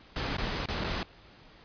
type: noise with dropouts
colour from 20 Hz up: pink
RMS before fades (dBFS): -32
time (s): 0.16-1.03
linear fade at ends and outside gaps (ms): 1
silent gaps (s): 0.368-0.383 / 0.658-0.686 / 0.839-0.844
effects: pink hiss -55 dBFS RMS until 1.64 s + resampled to 11025 Hz